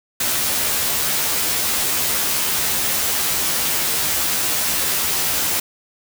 white noise with comb filter, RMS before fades -20 dBFS, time 0.2-5.6 s, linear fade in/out 5 ms, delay 13 ms, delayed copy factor +1, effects none

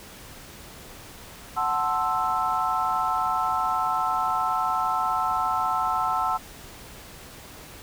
sine chord, F# half-diminished seventh, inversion none, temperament equal, 740 / 880 / 1046.5 / 1318.5 Hz, F#5 / A5 / C6 / E6, 0 / 0 / 0 / 0 cents, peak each -28 / -28 / -29 / -26 dBFS, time 1.56-6.38 s, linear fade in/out 20 ms, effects pink hiss -44 dBFS RMS until 7.82 s

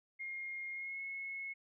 sine tone with pitch glide, 2133 to 2182 Hz, C7 to C#7, +33 to -28 cents, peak -40 dBFS, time 0.19-1.54 s, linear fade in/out 20 ms, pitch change +39 cents, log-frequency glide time 0.71-1.01 s, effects none

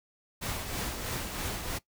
pink noise with tremolo, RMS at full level -33 dBFS, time 0.41-1.79 s, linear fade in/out 20 ms, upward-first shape triangle, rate 3.1 Hz, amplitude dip 50%, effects noise-tail reverb RT60 0.1 s tail -18 dB re dry

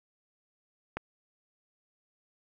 click, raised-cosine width 0.5 ms, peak -18 dBFS, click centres 0.97 s, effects none

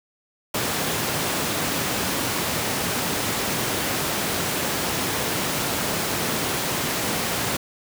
pink high-pass noise, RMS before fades -25 dBFS, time 0.54-7.57 s, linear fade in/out 5 ms, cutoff 130 Hz, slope 12 dB/octave, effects none

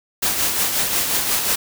white noise with tremolo, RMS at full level -18 dBFS, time 0.22-1.56 s, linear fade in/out 10 ms, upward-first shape triangle, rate 5.6 Hz, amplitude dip 50%, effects none

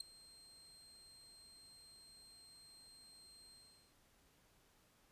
30% pulse tone with ADSR envelope, 4186 Hz, C8, in tune, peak -34 dBFS, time 0-3.96 s, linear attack 7 ms, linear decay 4 ms, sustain -23 dB, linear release 440 ms, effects pink hiss -72 dBFS RMS until 5.11 s + resampled to 32000 Hz

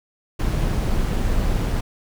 brown noise with amplitude modulation, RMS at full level -19 dBFS, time 0.39-1.81 s, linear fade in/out 10 ms, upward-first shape sine, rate 186 Hz, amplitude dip 35%, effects none

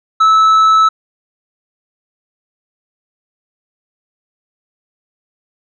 sine tone with tanh clipping, 1305 Hz, E6, 18 cents flat, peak -7 dBFS, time 0.2-0.89 s, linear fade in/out 10 ms, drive 5 dB, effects none

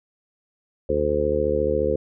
harmonic tone, 74.3 Hz, D2, 21 cents sharp, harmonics 1 / 2 / 3 / 4 / 5 / 6 / 7, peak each -29 / -34 / -32 / -32 / -27 / -24 / -23 dBFS, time 0.89-1.96 s, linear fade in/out 5 ms, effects none

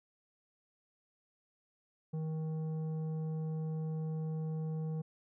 triangle tone with tanh clipping, 158 Hz, D#3, 27 cents sharp, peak -36 dBFS, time 2.13-5.02 s, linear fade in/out 10 ms, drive 13 dB, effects none

